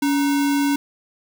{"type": "tone with sample-and-hold", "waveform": "sine", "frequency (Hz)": 282.8, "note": "C#4", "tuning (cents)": 35, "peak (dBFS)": -16, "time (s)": [0.02, 0.76], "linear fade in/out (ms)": 5, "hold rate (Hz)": 1225, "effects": []}